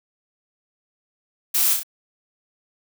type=noise with echo; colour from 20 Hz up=blue; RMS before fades=-20 dBFS; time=1.54-1.74 s; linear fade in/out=10 ms; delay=31 ms; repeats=3; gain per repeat=-4 dB; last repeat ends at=1.833 s; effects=none